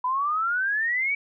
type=exponential sweep; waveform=sine; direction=up; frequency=987.8 to 2300 Hz; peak=-22 dBFS; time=0.04-1.15 s; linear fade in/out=5 ms; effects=none